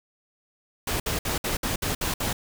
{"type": "noise bursts", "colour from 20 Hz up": "pink", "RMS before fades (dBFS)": -27, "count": 8, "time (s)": [0.87, 2.33], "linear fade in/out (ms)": 5, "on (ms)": 130, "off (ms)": 60, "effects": []}